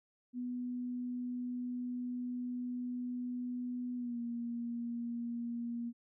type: tone with pitch glide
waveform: sine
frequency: 246.9 to 236.2 Hz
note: B3 to A#3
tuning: 0 to +23 cents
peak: -36 dBFS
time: 0.33-5.93 s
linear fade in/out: 50 ms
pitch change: -77 cents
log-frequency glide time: 3.96-4.19 s
effects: none